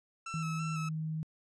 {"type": "tone with vibrato", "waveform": "30% pulse", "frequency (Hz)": 1318.5, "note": "E6", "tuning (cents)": 0, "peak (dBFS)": -36, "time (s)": [0.26, 0.89], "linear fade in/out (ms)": 5, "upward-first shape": "square", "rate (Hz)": 3, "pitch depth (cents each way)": 26}
{"type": "tone with pitch glide", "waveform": "sine", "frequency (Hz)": [160.1, 157.53], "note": ["D#3", "D#3"], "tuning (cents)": [50, 22], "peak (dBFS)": -33, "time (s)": [0.34, 1.23], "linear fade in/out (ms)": 0, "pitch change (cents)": -28, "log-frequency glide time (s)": [0.58, 0.76]}
{"effects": ["resampled to 22050 Hz"]}